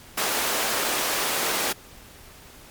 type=high-pass noise; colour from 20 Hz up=pink; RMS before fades=-25 dBFS; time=0.17-1.73 s; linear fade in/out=10 ms; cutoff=430 Hz; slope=12 dB/octave; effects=pink hiss -47 dBFS RMS until 2.7 s + MP3 96 kbps